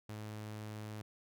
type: tone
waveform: sawtooth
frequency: 106.9 Hz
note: A2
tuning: 49 cents flat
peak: -39 dBFS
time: 0.09-1.02 s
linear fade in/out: 5 ms
effects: none

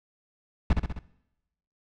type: noise with echo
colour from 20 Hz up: brown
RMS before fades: -19 dBFS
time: 0.7-0.73 s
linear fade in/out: 2 ms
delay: 65 ms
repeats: 4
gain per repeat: -4 dB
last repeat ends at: 0.99 s
effects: noise-tail reverb RT60 0.9 s tail -20 dB re dry + low-pass 4000 Hz 12 dB/octave

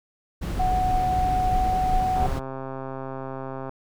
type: noise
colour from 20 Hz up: brown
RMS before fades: -26 dBFS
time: 0.41-2.4 s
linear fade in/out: 20 ms
type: tone with pitch glide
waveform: sine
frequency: 740 to 744.3 Hz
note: F#5 to F#5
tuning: 0 to +10 cents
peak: -21 dBFS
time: 0.59-2.27 s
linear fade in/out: 10 ms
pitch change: +10 cents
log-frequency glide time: 1.5-1.6 s
type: click train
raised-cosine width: 1 ms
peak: -20 dBFS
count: 205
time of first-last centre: 2.16-3.694 s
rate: 133 Hz
effects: none

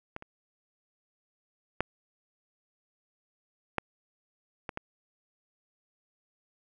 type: clicks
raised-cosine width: 0.5 ms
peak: -22 / -29 / -11 / -12 / -20 / -19 dBFS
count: 6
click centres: 0.164 / 0.224 / 1.806 / 3.783 / 4.692 / 4.774 s
effects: none

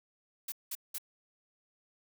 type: noise bursts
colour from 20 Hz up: blue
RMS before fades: -38 dBFS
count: 3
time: 0.48-0.983 s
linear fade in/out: 5 ms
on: 41 ms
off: 190 ms
effects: none

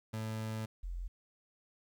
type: tone pair in turn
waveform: 30% pulse / sine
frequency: 110 / 43.65 Hz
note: A2 / F1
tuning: 0 / 0 cents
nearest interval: octave + major third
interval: 1600 cents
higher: first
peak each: -34 / -37 dBFS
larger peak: first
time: 0.13-0.66 / 0.83-1.08 s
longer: first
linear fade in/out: 10 ms
effects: 12-bit

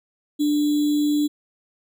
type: tone with sample-and-hold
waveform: sine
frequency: 295.6 Hz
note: D4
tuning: 11 cents sharp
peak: -17 dBFS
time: 0.39-1.28 s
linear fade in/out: 20 ms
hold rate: 3675 Hz
effects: none

